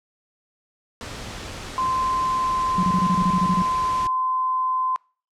pink noise, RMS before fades -34 dBFS, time 1.01-4.07 s, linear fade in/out 0 ms
sine tone with pitch glide, 1038 to 1029.6 Hz, C6 to C6, -14 to -28 cents, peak -20 dBFS, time 1.78-4.96 s, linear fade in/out 0 ms, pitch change -14 cents, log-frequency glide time 2.24-3.97 s
sine tone bursts, 181.4 Hz, F#3, 34 cents flat, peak -18 dBFS, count 11, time 2.78-3.621 s, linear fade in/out 2 ms, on 51 ms, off 28 ms
effects noise-tail reverb RT60 0.4 s tail -25 dB re dry + low-pass 7000 Hz 12 dB/octave

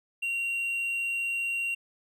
triangle tone, 2755 Hz, F7, 24 cents flat, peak -26 dBFS, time 0.22-1.75 s, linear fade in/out 10 ms, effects none

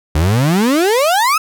35% pulse exponential sweep, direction up, 71.2 to 1325 Hz, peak -9 dBFS, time 0.15-1.38 s, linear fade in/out 5 ms, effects none

